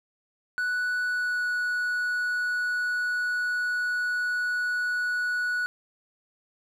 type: tone with pitch glide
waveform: triangle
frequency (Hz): 1480 to 1469.8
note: F#6 to F#6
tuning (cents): 0 to -12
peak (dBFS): -23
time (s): 0.58-5.66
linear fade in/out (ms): 0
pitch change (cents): -12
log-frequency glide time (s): 1.04-1.46
effects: none